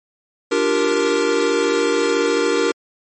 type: chord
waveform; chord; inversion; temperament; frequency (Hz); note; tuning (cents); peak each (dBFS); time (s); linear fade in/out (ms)
square; G minor seventh; second; equal with one note detuned; 293.7 / 347.4 / 392 / 466.2; D4 / F4 / G4 / Bb4; 0 / -9 / 0 / 0; -24 / -24 / -22 / -19; 0.51-2.72; 10
effects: MP3 32 kbps